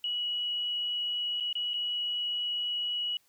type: tone with dropouts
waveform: sine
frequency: 2924 Hz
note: F#7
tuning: 21 cents flat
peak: -29 dBFS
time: 0.04-3.17 s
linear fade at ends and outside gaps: 2 ms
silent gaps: 1.401-1.406 / 1.529-1.553 / 1.735-1.74 s
effects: white hiss -68 dBFS RMS until 3.28 s